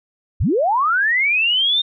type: linear sweep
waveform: sine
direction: up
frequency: 41.49 to 3684 Hz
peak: -14 dBFS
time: 0.4-1.82 s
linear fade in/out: 10 ms
effects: none